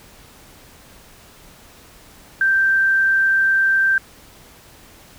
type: tone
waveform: sine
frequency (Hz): 1568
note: G6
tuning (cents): 0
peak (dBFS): -13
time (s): 2.41-3.98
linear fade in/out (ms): 2
effects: pink hiss -46 dBFS RMS until 5.18 s